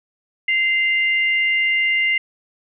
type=tone pair together; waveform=sine; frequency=2079 / 2795 Hz; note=C7 / F7; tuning=-12 / +1 cents; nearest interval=perfect fourth; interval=513 cents; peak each=-16 / -23 dBFS; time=0.48-2.18 s; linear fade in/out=5 ms; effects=none